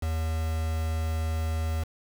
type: tone with quantisation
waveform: triangle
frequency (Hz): 80.3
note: E2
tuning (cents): -45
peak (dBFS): -24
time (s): 0.02-1.84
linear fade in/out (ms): 10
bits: 6
effects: none